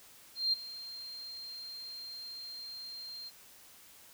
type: tone with ADSR envelope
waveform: sine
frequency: 4186 Hz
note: C8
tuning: in tune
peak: -25 dBFS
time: 0.35-3.31 s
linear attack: 180 ms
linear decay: 13 ms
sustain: -17 dB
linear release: 35 ms
effects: white hiss -57 dBFS RMS until 4.13 s